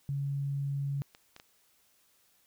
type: tone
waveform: sine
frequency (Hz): 140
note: C#3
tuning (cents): +18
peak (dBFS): -30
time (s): 0.09-1.02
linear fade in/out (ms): 0
type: clicks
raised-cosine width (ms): 0.2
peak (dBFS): -33 / -31 / -31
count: 3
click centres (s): 1.149 / 1.364 / 1.399
effects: white hiss -68 dBFS RMS until 2.46 s